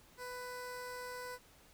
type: tone with notch filter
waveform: 15% pulse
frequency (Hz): 497.2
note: B4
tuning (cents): +12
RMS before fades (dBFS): -45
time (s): 0.17-1.39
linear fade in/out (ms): 50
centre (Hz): 2800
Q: 2
effects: pink hiss -63 dBFS RMS until 1.73 s